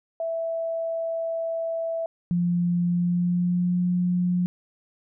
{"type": "tone", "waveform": "sine", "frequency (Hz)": 659.3, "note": "E5", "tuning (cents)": 0, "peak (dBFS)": -25, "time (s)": [0.2, 2.06], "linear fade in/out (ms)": 2}
{"type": "tone with pitch glide", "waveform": "sine", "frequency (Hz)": [174.61, 178.49], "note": ["F3", "F3"], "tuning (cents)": [0, 38], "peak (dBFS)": -20, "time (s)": [2.31, 4.46], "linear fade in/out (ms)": 0, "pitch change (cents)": 38, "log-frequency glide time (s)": [2.87, 3.81]}
{"effects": []}